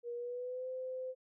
sine tone with pitch glide, 476.9 to 514.1 Hz, A#4 to C5, +39 to -31 cents, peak -38 dBFS, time 0.03-1.15 s, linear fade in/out 50 ms, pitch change +130 cents, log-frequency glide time 0.14-0.68 s, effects none

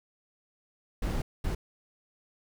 brown noise bursts at uneven times, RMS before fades -30 dBFS, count 2, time 1.02-1.22 / 1.44-1.55 s, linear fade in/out 5 ms, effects none

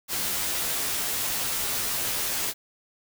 white noise with comb filter, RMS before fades -28 dBFS, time 0.08-2.54 s, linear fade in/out 50 ms, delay 13 ms, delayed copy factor -1, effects none

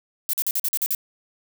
violet noise bursts, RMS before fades -23 dBFS, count 8, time 0.29-0.949 s, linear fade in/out 0 ms, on 43 ms, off 45 ms, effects none

